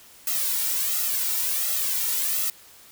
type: noise with flanger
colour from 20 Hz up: blue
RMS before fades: -25 dBFS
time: 0.27-2.5 s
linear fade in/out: 2 ms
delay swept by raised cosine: 1.5 to 2.18 ms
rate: 1.4 Hz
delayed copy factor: +0.75
effects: white hiss -50 dBFS RMS until 2.91 s